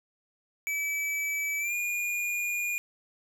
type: tone with pitch glide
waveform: square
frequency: 2300 to 2430 Hz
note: D7 to D#7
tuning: -37 to -42 cents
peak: -29 dBFS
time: 0.67-2.78 s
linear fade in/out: 0 ms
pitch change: +95 cents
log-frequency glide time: 1.59-1.74 s
effects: none